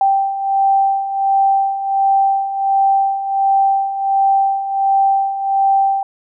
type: beating tone pair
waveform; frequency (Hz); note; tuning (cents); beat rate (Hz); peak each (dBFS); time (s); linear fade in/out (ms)
sine; 782 / 783.4; G5 / G5; -4 / -1; 1.4; -19 / -13; 0.01-6.03; 2
effects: none